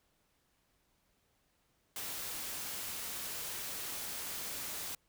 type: noise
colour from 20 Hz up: white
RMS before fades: -41 dBFS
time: 1.96-4.95 s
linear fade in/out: 2 ms
effects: pink hiss -75 dBFS RMS until 5.08 s